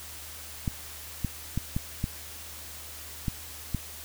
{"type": "clicks", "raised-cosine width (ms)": 5, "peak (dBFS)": -15, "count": 7, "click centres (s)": [0.678, 1.247, 1.576, 1.765, 2.041, 3.282, 3.747], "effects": ["added 77 Hz sine -49 dBFS peak until 4.04 s", "white hiss -43 dBFS RMS until 4.04 s"]}